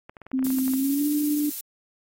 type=clicks; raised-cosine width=0.5 ms; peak=-26 dBFS; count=12; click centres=0.095 / 0.168 / 0.217 / 0.266 / 0.316 / 0.392 / 0.427 / 0.467 / 0.504 / 0.586 / 0.68 / 0.736 s
type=tone with pitch glide; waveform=sine; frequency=261.6 to 295.3 Hz; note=C4 to D4; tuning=0 to +10 cents; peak=-21 dBFS; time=0.33-1.5 s; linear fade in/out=10 ms; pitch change=+210 cents; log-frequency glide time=0.73-1.08 s
type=noise with tremolo; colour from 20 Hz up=violet; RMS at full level=-30 dBFS; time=0.44-1.61 s; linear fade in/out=5 ms; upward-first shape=triangle; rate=15 Hz; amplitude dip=30%
effects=AAC 48 kbps